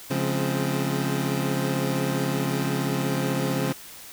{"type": "chord", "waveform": "25% pulse", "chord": "Db major seventh", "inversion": "none", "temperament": "equal with one note detuned", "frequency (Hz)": [138.59, 174.61, 210.7, 261.6], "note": ["Db3", "F3", "Ab3", "C4"], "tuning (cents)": [0, 0, 25, 0], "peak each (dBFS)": [-23, -26, -28, -27], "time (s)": [0.1, 3.73], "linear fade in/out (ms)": 10, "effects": ["white hiss -43 dBFS RMS until 4.12 s"]}